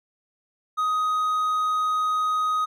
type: tone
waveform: triangle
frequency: 1253 Hz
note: D#6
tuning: 12 cents sharp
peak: -19 dBFS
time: 0.77-2.66 s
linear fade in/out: 20 ms
effects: none